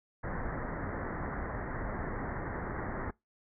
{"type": "low-pass noise", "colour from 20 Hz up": "pink", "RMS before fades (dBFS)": -37, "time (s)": [0.23, 3.11], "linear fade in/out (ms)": 10, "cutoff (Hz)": 2000, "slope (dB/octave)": 96, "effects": ["noise-tail reverb RT60 0.2 s tail -24 dB re dry"]}